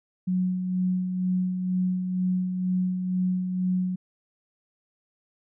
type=tone with tremolo; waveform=sine; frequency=183.4 Hz; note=F#3; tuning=15 cents flat; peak=-21 dBFS; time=0.27-3.96 s; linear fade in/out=10 ms; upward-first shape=sine; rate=2.1 Hz; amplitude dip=45%; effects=none